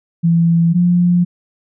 sine tone pair in turn, 167.8 / 176.08 Hz, E3 / F3, +31 / +14 cents, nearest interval minor second, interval 83 cents, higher second, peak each -9 dBFS, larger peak neither, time 0.23-0.74 / 0.74-1.25 s, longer neither, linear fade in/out 20 ms, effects none

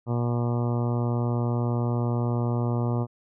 harmonic tone, 119.8 Hz, A#2, 48 cents sharp, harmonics 1 / 2 / 3 / 4 / 5 / 6 / 7 / 8 / 9 / 10, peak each -24 / -30 / -34 / -36 / -38 / -40 / -41 / -42 / -43 / -44 dBFS, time 0.06-3.07 s, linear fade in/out 50 ms, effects none

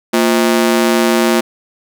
sawtooth ring-modulated tone, 290 Hz, D4, 22 cents flat, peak -3 dBFS, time 0.13-1.41 s, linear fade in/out 10 ms, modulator 61.1 Hz, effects none

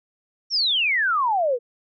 sine exponential sweep, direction down, 5720 to 458.6 Hz, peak -18 dBFS, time 0.5-1.59 s, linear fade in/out 50 ms, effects none

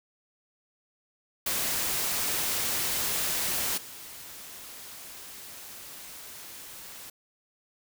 white noise with level steps, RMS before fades -29 / -44 dBFS, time 1.46-7.1 s, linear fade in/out 5 ms, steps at 3.77 s, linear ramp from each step 10 ms, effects none

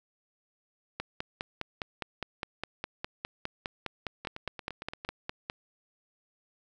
two click trains, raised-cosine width 0.3 ms, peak -23 / -17 dBFS, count 8 / 23, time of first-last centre 4.25-5.049 / 1-5.499 s, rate 8.76 / 4.89 Hz, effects none

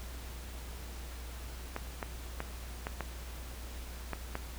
clicks, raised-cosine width 0.5 ms, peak -20 dBFS, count 7, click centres 1.764 / 2.028 / 2.404 / 2.869 / 3.007 / 4.133 / 4.354 s, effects added 60 Hz sine -42 dBFS peak until 4.58 s + pink hiss -49 dBFS RMS until 4.58 s

